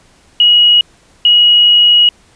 sine tone pair in turn, 2902 / 2902 Hz, F#7 / F#7, -34 / -34 cents, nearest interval unison, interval 0 cents, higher neither, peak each -4 dBFS, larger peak neither, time 0.4-0.81 / 1.25-2.09 s, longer second, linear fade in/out 2 ms, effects pink hiss -48 dBFS RMS until 2.35 s + resampled to 22050 Hz

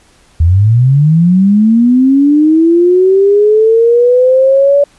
sine linear sweep, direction up, 77.78 to 575 Hz, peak -4 dBFS, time 0.4-4.84 s, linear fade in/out 5 ms, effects pink hiss -47 dBFS RMS until 4.98 s + resampled to 24000 Hz

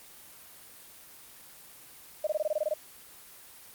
sine tone bursts, 613 Hz, D#5, 26 cents flat, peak -25 dBFS, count 10, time 2.24-2.739 s, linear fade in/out 5 ms, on 31 ms, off 21 ms, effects white hiss -51 dBFS RMS until 3.74 s + Opus 24 kbps

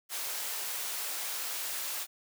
white high-pass noise, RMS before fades -36 dBFS, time 0.09-2.07 s, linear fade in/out 50 ms, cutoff 530 Hz, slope 12 dB/octave, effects none

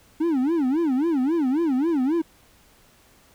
triangle tone with vibrato, 293.7 Hz, D4, in tune, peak -17 dBFS, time 0.2-2.22 s, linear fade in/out 10 ms, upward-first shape sine, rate 3.7 Hz, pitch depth 270 cents each way, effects pink hiss -56 dBFS RMS until 3.34 s

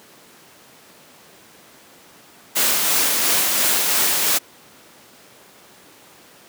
white noise with tremolo, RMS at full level -17 dBFS, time 2.55-4.39 s, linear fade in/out 20 ms, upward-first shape triangle, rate 2.9 Hz, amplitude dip 30%, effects pink hiss -47 dBFS RMS until 6.48 s + high-pass 200 Hz 12 dB/octave

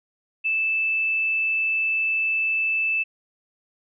sine tone, 2634 Hz, E7, 2 cents flat, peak -20 dBFS, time 0.44-3.04 s, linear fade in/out 20 ms, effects none

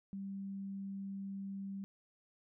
sine tone, 196 Hz, G3, in tune, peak -40 dBFS, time 0.13-1.84 s, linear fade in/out 0 ms, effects none

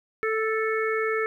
harmonic tone, 440 Hz, A4, in tune, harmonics 1 / 3 / 4 / 5, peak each -25 / -30 / -31 / -32 dBFS, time 0.23-1.26 s, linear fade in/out 0 ms, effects 10-bit

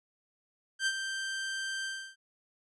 sawtooth tone with ADSR envelope, 1568 Hz, G6, in tune, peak -22 dBFS, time 0.79-2.16 s, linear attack 75 ms, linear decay 53 ms, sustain -8 dB, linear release 310 ms, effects resampled to 22050 Hz

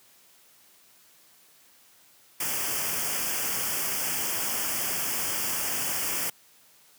white band-stop noise, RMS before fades -29 dBFS, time 2.4-6.3 s, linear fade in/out 5 ms, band 3300 to 4700 Hz, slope 96 dB/octave, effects white hiss -58 dBFS RMS until 6.98 s + high-pass 100 Hz 12 dB/octave

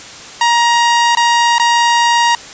sawtooth tone with dropouts, 943 Hz, A#5, 20 cents sharp, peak -5 dBFS, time 0.41-2.35 s, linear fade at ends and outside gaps 2 ms, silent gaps 1.151-1.171 / 1.583-1.597 s, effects white hiss -32 dBFS RMS until 2.53 s + resampled to 16000 Hz

